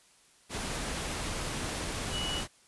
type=tone in noise; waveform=sine; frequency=2937 Hz; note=F#7; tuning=13 cents flat; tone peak=-34 dBFS; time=2.11-2.43 s; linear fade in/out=50 ms; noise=pink; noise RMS=-35 dBFS; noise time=0.49-2.48 s; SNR=-2 dB; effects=white hiss -62 dBFS RMS until 2.67 s + resampled to 24000 Hz